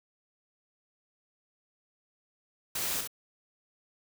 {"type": "noise with echo", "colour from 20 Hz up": "white", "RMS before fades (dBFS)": -33, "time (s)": [2.75, 3.01], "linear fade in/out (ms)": 5, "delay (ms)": 65, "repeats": 1, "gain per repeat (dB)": -5, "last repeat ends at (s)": 3.075, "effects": []}